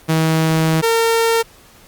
sawtooth tone pair in turn, 160.2 / 456.8 Hz, E3 / A#4, -49 / -35 cents, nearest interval octave + tritone, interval 1814 cents, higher second, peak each -9 dBFS, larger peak neither, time 0.08-0.82 / 0.82-1.43 s, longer first, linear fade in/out 20 ms, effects pink hiss -46 dBFS RMS until 1.87 s + Opus 48 kbps

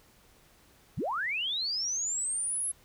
sine linear sweep, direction up, 65 to 11060 Hz, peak -29 dBFS, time 0.97-2.72 s, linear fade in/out 10 ms, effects pink hiss -61 dBFS RMS until 2.84 s

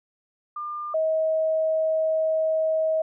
sine tone pair in turn, 1200 / 635.7 Hz, D6 / D#5, +37 / +37 cents, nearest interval major seventh, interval 1100 cents, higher first, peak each -29 / -20 dBFS, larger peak second, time 0.56-0.94 / 0.94-3.02 s, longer second, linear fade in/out 5 ms, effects none

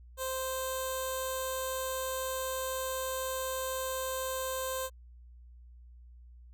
10% pulse tone with notch filter, 522 Hz, C5, 4 cents flat, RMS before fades -35 dBFS, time 0.17-4.9 s, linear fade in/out 50 ms, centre 2200 Hz, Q 0.51, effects added 60 Hz sine -50 dBFS peak until 6.53 s

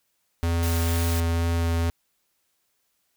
square tone with vibrato, 84 Hz, E2, 33 cents sharp, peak -22 dBFS, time 0.43-1.9 s, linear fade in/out 0 ms, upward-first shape sine, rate 2.1 Hz, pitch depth 8 cents each way
white high-pass noise, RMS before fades -34 dBFS, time 0.63-1.2 s, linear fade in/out 0 ms, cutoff 1200 Hz, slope 48 dB/octave
effects white hiss -72 dBFS RMS until 3.16 s

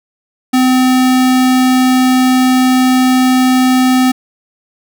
square tone, 256.2 Hz, C4, 36 cents flat, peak -8 dBFS, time 0.53-4.12 s, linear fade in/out 10 ms, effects none

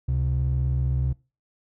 triangle ring-modulated tone, 98.9 Hz, G2, 16 cents sharp, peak -15 dBFS, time 0.08-1.13 s, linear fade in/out 10 ms, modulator 30.4 Hz, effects noise-tail reverb RT60 0.3 s tail -24 dB re dry + tanh soft clip ceiling -15 dBFS

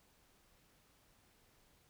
silence, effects pink hiss -70 dBFS RMS until 1.89 s

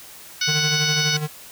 harmonic tone, 740 Hz, F#5, in tune, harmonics 2 / 3 / 4 / 5 / 6 / 7 / 8, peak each -27 / -27 / -27 / -27 / -27 / -27 / -27 dBFS, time 0.41-1.17 s, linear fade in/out 5 ms
square tone with tremolo, 151.5 Hz, D#3, 46 cents flat, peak -22 dBFS, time 0.47-1.28 s, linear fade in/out 20 ms, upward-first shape sine, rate 12 Hz, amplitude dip 60%
effects white hiss -42 dBFS RMS until 1.51 s

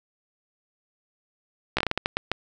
slowing click train, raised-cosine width 0.3 ms, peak -7 dBFS, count 10, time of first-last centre 1.77-2.316 s, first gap 15 ms, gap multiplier 1.33, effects none

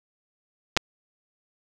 clicks, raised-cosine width 0.2 ms, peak -3 dBFS, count 2, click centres 0.767 / 0.773 s, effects none

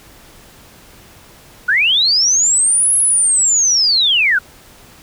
sine linear two-way sweep, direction up then down, 1397 to 10810 to 1397 Hz, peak -10 dBFS, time 1.68-4.39 s, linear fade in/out 10 ms, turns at 2.96 s, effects pink hiss -43 dBFS RMS until 5.02 s

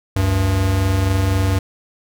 square tone pair together, 71.8 / 95.91 Hz, D2 / G2, -39 / -37 cents, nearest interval perfect fourth, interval 502 cents, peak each -23 / -16 dBFS, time 0.16-1.59 s, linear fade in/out 5 ms, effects none

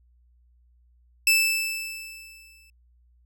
sawtooth tone with exponential decay, 2637 Hz, E7, in tune, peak -12 dBFS, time 1.27-2.7 s, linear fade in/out 2 ms, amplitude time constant 310 ms, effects added 60 Hz sine -57 dBFS peak until 3.25 s

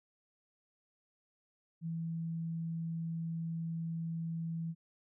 sine tone, 164.81 Hz, E3, in tune, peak -35 dBFS, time 1.81-4.75 s, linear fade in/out 50 ms, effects none

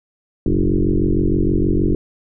sine tone with frequency modulation, 155.56 Hz, D#3, in tune, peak -13 dBFS, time 0.46-1.95 s, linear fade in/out 2 ms, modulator 46.4 Hz, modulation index 4.8, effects none

